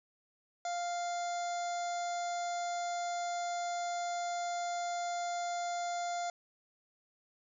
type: harmonic tone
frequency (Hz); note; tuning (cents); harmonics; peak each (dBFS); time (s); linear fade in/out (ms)
698.5; F5; 0; 1 / 2 / 3 / 5 / 6 / 7 / 8 / 9 / 10; -34 / -46 / -49 / -52 / -53 / -55 / -56 / -55 / -48; 0.65-6.3; 2
effects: none